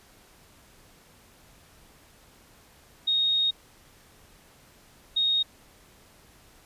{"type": "tone bursts at uneven times", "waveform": "sine", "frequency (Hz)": 3729, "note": "A#7", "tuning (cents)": 0, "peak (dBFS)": -21, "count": 2, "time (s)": [[3.07, 3.51], [5.16, 5.43]], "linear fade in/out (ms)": 10, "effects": ["pink hiss -56 dBFS RMS until 6.65 s", "resampled to 32000 Hz"]}